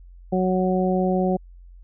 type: harmonic tone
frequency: 185 Hz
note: F#3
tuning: in tune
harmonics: 1 / 2 / 3 / 4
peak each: -21 / -24 / -26 / -27 dBFS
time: 0.32-1.37 s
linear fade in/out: 10 ms
effects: added 44 Hz sine -42 dBFS peak until 1.83 s